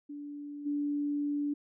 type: tone with level steps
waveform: sine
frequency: 290.2 Hz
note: D4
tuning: 21 cents flat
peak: -39 / -29 dBFS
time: 0.09-1.54 s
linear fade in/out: 10 ms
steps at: 0.65 s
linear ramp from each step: 20 ms
effects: none